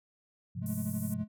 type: chord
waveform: sine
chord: F minor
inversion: first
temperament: equal with one note detuned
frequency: 103.11 / 130.81 / 174.61 Hz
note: Ab2 / C3 / F3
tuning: -12 / 0 / 0 cents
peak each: -39 dBFS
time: 0.55-1.24 s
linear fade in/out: 10 ms
type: tone with tremolo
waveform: triangle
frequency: 211.9 Hz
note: G#3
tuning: 35 cents sharp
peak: -29 dBFS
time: 0.61-1.28 s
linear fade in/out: 50 ms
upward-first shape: sine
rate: 12 Hz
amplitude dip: 70%
type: band-pass noise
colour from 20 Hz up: white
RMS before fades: -46 dBFS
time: 0.66-1.14 s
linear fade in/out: 2 ms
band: 8500 to 14000 Hz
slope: 24 dB/octave
effects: none